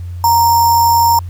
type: tone with sample-and-hold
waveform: sine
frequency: 932.3 Hz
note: A#5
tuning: in tune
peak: -7 dBFS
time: 0.24-1.19 s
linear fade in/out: 2 ms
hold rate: 6300 Hz
effects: added 88 Hz sine -22 dBFS peak until 1.29 s + pink hiss -49 dBFS RMS until 1.29 s